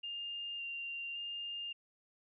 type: tone with vibrato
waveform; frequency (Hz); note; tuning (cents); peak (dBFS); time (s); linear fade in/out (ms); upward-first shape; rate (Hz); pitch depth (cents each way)
sine; 2794; F7; 0; -39; 0.03-1.73; 10; square; 0.89; 11
effects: none